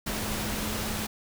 sine tone in noise, 213.2 Hz, G#3, 46 cents sharp, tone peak -36 dBFS, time 0.06-1.07 s, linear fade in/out 10 ms, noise pink, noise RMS -32 dBFS, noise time 0.06-1.07 s, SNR -7 dB, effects none

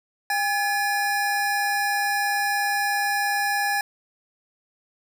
square tone pair together, 807 / 1710 Hz, G#5 / A6, -50 / -50 cents, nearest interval octave + minor second, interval 1300 cents, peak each -25 / -25 dBFS, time 0.3-3.81 s, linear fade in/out 2 ms, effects none

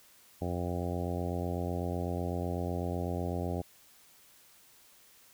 harmonic tone, 88 Hz, F2, 14 cents sharp, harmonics 1 / 2 / 3 / 4 / 5 / 6 / 7 / 8 / 9, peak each -35 / -38 / -40 / -41 / -42 / -43 / -43 / -44 / -45 dBFS, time 0.41-3.62 s, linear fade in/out 10 ms, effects white hiss -60 dBFS RMS until 5.33 s

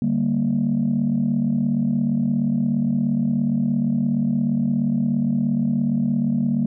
sine chord, G minor, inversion second, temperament equal, 146.83 / 196 / 233.1 Hz, D3 / G3 / Bb3, 0 / 0 / 0 cents, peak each -24 / -22 / -19 dBFS, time 0.02-6.66 s, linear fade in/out 2 ms, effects tanh soft clip ceiling -12 dBFS

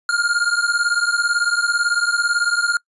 square beating tone pair, 1404 / 1422 Hz, F6 / F6, +9 / +31 cents, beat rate 18 Hz, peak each -20 dBFS, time 0.09-2.77 s, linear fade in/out 2 ms, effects noise-tail reverb RT60 0.1 s tail -25 dB re dry + resampled to 24000 Hz

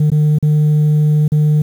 sine tone with dropouts, 151.1 Hz, D3, 50 cents sharp, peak -6 dBFS, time 0-1.62 s, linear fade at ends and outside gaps 5 ms, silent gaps 0.102-0.117 / 0.386-0.426 / 1.28-1.319 s, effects tanh soft clip ceiling -8 dBFS + 7-bit

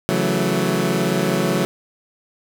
20% pulse chord, F# minor seventh, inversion second, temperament equal with one note detuned, 138.59 / 166.63 / 185 / 220 Hz, C#3 / E3 / F#3 / A3, 0 / +19 / 0 / 0 cents, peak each -20 / -19 / -16 / -19 dBFS, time 0.09-1.65 s, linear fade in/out 0 ms, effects none

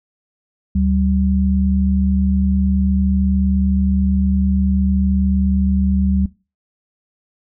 sine tone pair together, 73.43 / 192.9 Hz, D2 / G3, 0 / -28 cents, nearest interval octave + perfect fourth, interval 1672 cents, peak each -16 dBFS, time 0.75-6.26 s, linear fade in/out 5 ms, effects noise-tail reverb RT60 0.3 s tail -20 dB re dry

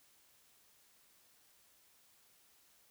silence, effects white hiss -68 dBFS RMS until 2.9 s

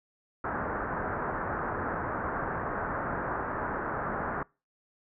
white low-pass noise, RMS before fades -33 dBFS, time 0.44-4.43 s, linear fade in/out 5 ms, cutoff 1600 Hz, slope 48 dB/octave, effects noise-tail reverb RT60 0.3 s tail -25 dB re dry

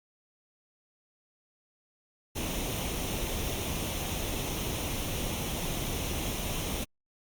pink noise with comb filter, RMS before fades -33 dBFS, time 2.35-6.85 s, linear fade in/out 20 ms, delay 0.32 ms, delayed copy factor +0.55, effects Opus 48 kbps

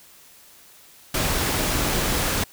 pink noise, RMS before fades -23 dBFS, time 1.14-2.44 s, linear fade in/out 5 ms, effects white hiss -50 dBFS RMS until 2.52 s

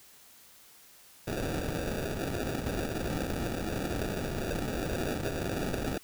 violet noise with sample-and-hold, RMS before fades -33 dBFS, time 1.27-5.98 s, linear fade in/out 5 ms, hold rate 1050 Hz, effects white hiss -56 dBFS RMS until 6.03 s

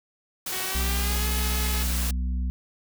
white noise, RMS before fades -31 dBFS, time 0.46-2.11 s, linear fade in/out 5 ms
5% pulse tone with pitch glide, 374.9 to 425.7 Hz, F#4 to G#4, +23 to +43 cents, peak -21 dBFS, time 0.52-1.83 s, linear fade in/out 5 ms, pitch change +220 cents, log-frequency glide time 0.64-1.28 s
harmonic tone, 62.4 Hz, B1, 19 cents sharp, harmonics 1 / 3 / 4, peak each -24 / -37 / -41 dBFS, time 0.75-2.5 s, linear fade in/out 0 ms
effects none

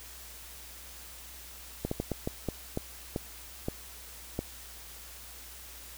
slowing click train, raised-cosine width 2 ms, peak -17 dBFS, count 10, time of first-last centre 1.85-4.391 s, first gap 64 ms, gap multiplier 1.35, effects added 60 Hz sine -52 dBFS peak until 5.97 s + white hiss -48 dBFS RMS until 5.97 s

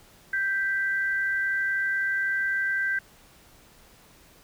sine tone pair together, 1568 / 1975.6 Hz, G6 / B6, 0 / 0 cents, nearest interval major third, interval 400 cents, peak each -24 / -32 dBFS, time 0.33-2.99 s, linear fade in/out 5 ms, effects pink hiss -55 dBFS RMS until 4.43 s

